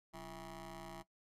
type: ring-modulated tone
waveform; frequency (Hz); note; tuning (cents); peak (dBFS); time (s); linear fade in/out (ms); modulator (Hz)
15% pulse; 155.56; D#3; 0; -38; 0.13-1.03; 20; 497
effects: noise-tail reverb RT60 0.1 s tail -18 dB re dry + resampled to 32000 Hz